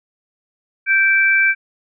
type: tone pair together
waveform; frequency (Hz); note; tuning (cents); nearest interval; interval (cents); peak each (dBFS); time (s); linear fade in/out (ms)
sine; 1568 / 2327; G6 / D7; 0 / -17; perfect fifth; 683; -14; 0.86-1.55; 50
effects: none